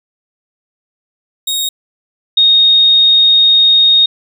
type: tone pair in turn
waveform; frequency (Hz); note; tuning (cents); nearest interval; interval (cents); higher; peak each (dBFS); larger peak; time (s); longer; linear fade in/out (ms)
sawtooth / sine; 3751 / 3719; A#7 / A#7; +10 / -5; unison; 15; first; -11 / -5; second; 1.47-1.69 / 2.37-4.06; second; 5
effects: none